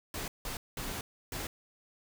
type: noise bursts at uneven times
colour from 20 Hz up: pink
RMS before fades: -38 dBFS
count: 4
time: 0.14-0.28 / 0.45-0.57 / 0.77-1.01 / 1.32-1.47 s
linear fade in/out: 2 ms
effects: none